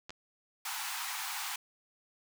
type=clicks; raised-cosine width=0.2 ms; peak=-26 dBFS; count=2; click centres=0.095 / 0.105 s
type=high-pass noise; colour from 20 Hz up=pink; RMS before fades=-38 dBFS; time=0.65-1.56 s; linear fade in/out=5 ms; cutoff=760 Hz; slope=96 dB/octave
effects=none